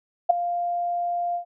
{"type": "tone with ADSR envelope", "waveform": "sine", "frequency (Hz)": 698.5, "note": "F5", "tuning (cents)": 0, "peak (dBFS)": -9, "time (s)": [0.29, 1.45], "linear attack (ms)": 13, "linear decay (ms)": 8, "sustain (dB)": -14, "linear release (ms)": 100, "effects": []}